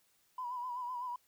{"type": "tone with vibrato", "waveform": "triangle", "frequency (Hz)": 987.8, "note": "B5", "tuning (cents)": 0, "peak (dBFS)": -33, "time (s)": [0.38, 1.16], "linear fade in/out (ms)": 5, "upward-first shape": "sine", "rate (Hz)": 7.9, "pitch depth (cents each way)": 57, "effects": ["tanh soft clip ceiling -35 dBFS", "white hiss -72 dBFS RMS until 1.27 s"]}